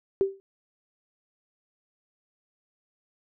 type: tone with exponential decay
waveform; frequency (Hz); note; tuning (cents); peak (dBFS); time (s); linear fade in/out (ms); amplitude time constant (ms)
sine; 389.7; G4; -10; -16; 0.21-0.4; 0; 41
effects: none